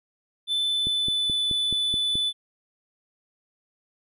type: tone with pitch glide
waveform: triangle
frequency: 3520 to 3488 Hz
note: A7 to A7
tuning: 0 to -16 cents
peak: -21 dBFS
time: 0.47-2.33 s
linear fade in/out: 50 ms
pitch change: -16 cents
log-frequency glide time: 0.6-1.41 s
type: click train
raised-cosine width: 3 ms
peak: -21 dBFS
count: 7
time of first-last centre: 0.87-2.155 s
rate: 4.67 Hz
effects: none